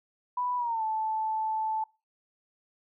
sine tone with pitch glide, 987.8 to 875 Hz, B5 to A5, 0 to -10 cents, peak -27 dBFS, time 0.37-1.84 s, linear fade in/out 5 ms, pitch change -210 cents, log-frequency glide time 0.57-0.83 s, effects noise-tail reverb RT60 0.3 s tail -24 dB re dry

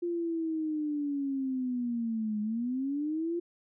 sine linear two-way sweep, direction down then up, 349.2 to 208.7 to 349.2 Hz, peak -29 dBFS, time 0.02-3.4 s, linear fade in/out 10 ms, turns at 2.41 s, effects none

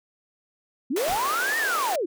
sine linear two-way sweep, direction up then down, 221.8 to 1878 to 303.6 Hz, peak -23 dBFS, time 0.9-2.06 s, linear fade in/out 10 ms, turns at 1.58 s
pink high-pass noise, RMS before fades -31 dBFS, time 0.96-1.96 s, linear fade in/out 5 ms, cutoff 360 Hz, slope 24 dB/octave
pink noise with exponential decay, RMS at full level -33 dBFS, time 1.08-1.43 s, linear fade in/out 1 ms, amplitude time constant 76 ms
effects none

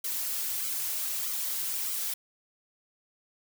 blue noise with flanger, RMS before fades -32 dBFS, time 0.04-2.14 s, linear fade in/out 5 ms, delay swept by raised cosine 1.1 to 6.2 ms, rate 1.6 Hz, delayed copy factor -0.95, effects none

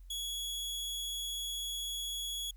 sawtooth tone, 3356 Hz, G#7, 17 cents sharp, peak -33 dBFS, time 0.1-2.51 s, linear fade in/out 5 ms, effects added 44 Hz sine -49 dBFS peak until 2.56 s + white hiss -75 dBFS RMS until 2.56 s

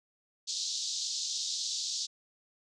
pink band-pass noise, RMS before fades -35 dBFS, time 0.47-2.07 s, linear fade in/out 20 ms, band 3700 to 7000 Hz, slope 48 dB/octave, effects none

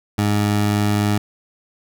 20% pulse tone, 103.7 Hz, G#2, 2 cents flat, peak -11 dBFS, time 0.18-1.18 s, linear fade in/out 5 ms, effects none

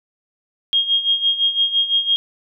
sine tone with tremolo, 3247 Hz, G#7, 40 cents flat, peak -12 dBFS, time 0.73-2.16 s, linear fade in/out 0 ms, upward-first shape sine, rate 5.9 Hz, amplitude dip 75%, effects none

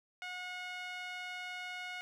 sawtooth tone with band-pass filter, 726 Hz, F#5, 33 cents flat, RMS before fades -43 dBFS, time 0.22-2.01 s, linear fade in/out 0 ms, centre 2200 Hz, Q 1.7, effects none

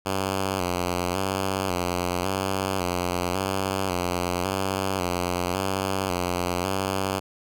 5% pulse tone with vibrato, 92.5 Hz, F#2, in tune, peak -13 dBFS, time 0.05-7.2 s, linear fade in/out 20 ms, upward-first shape square, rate 0.91 Hz, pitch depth 64 cents each way, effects none

